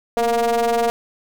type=ring-modulated tone; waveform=square; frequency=118.6 Hz; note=A#2; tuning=30 cents sharp; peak=-14 dBFS; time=0.17-0.9 s; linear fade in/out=0 ms; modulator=583 Hz; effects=none

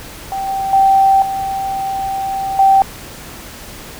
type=tone with level steps; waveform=sine; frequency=778 Hz; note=G5; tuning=13 cents flat; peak=-18 / -16 / -7 / -17 / -6 dBFS; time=0.32-2.82 s; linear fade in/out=0 ms; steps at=0.48 / 0.73 / 1.22 / 2.59 s; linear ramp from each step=2 ms; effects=pink hiss -33 dBFS RMS until 3.99 s

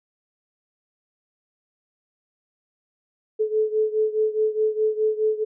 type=beating tone pair; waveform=sine; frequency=431.2 / 436 Hz; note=A4 / A4; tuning=-35 / -16 cents; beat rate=4.8 Hz; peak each=-21 / -24 dBFS; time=3.39-5.45 s; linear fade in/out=20 ms; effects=none

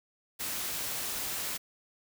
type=noise; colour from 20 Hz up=white; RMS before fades=-35 dBFS; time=0.39-1.58 s; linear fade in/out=20 ms; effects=none

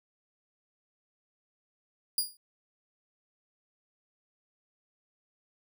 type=tone with exponential decay; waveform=15% pulse; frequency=4850 Hz; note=D#8; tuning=45 cents flat; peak=-16 dBFS; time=2.18-2.37 s; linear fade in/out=2 ms; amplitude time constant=40 ms; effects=none

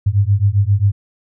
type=beating tone pair; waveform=sine; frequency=97.1 / 104.6 Hz; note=G2 / G#2; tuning=-16 / +13 cents; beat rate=7.5 Hz; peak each=-14 dBFS; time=0.06-0.92 s; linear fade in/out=10 ms; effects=none

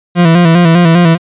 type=tone with vibrato; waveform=40% pulse; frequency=169.8 Hz; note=F3; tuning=48 cents flat; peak=-3 dBFS; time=0.15-1.18 s; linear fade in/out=50 ms; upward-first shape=square; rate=5 Hz; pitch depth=56 cents each way; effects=resampled to 8000 Hz

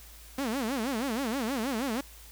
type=tone with vibrato; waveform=sawtooth; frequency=246.9 Hz; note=B3; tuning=in tune; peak=-25 dBFS; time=0.38-2.01 s; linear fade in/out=5 ms; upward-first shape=sine; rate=6.3 Hz; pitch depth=240 cents each way; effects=added 55 Hz sine -50 dBFS peak until 2.31 s + white hiss -52 dBFS RMS until 2.31 s

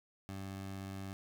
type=tone; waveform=20% pulse; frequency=96.7 Hz; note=G2; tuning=23 cents flat; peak=-37 dBFS; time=0.29-1.13 s; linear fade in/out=0 ms; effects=none

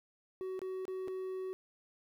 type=tone with dropouts; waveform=triangle; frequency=375.3 Hz; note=F#4; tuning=25 cents sharp; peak=-35 dBFS; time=0.41-1.53 s; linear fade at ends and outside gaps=0 ms; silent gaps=0.592-0.617 / 0.853-0.88 / 1.076-1.082 s; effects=12-bit

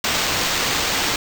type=noise with sample-and-hold; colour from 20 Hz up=blue; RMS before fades=-21 dBFS; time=0.04-1.16 s; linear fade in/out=2 ms; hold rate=11025 Hz; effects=none

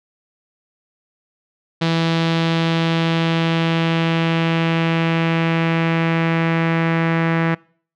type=tone with low-pass filter sweep; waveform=sawtooth; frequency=164.81 Hz; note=E3; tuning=in tune; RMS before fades=-18 dBFS; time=1.81-7.55 s; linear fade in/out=10 ms; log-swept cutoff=3900 to 2000 Hz; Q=2.2; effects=noise-tail reverb RT60 0.5 s tail -25 dB re dry

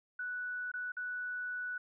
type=tone with dropouts; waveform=sine; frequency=1480 Hz; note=F#6; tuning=in tune; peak=-36 dBFS; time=0.19-1.78 s; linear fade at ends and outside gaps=5 ms; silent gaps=0.717-0.738 / 0.92-0.967 s; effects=none

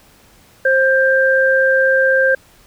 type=tone pair together; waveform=sine; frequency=528.9 / 1584 Hz; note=C5 / G6; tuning=+19 / +18 cents; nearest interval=octave + perfect fifth; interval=1899 cents; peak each=-13 dBFS; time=0.65-2.35 s; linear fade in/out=5 ms; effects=pink hiss -49 dBFS RMS until 2.66 s

